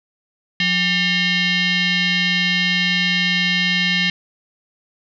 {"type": "tone with frequency modulation", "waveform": "sine", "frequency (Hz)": 178.5, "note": "F3", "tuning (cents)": 38, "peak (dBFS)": -15, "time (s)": [0.6, 4.1], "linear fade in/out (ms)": 2, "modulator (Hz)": 989, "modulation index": 3.7, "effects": []}